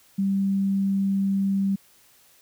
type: tone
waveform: sine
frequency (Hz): 195.7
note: G3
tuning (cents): -3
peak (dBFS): -20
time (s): 0.18-1.76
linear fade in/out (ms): 10
effects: white hiss -57 dBFS RMS until 2.41 s